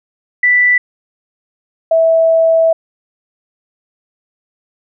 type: tone pair in turn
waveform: sine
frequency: 1975.5 / 653.6 Hz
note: B6 / E5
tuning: 0 / -15 cents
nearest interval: octave + perfect fifth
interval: 1915 cents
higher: first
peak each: -7 dBFS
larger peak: neither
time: 0.43-0.78 / 1.91-2.73 s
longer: second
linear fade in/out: 5 ms
effects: none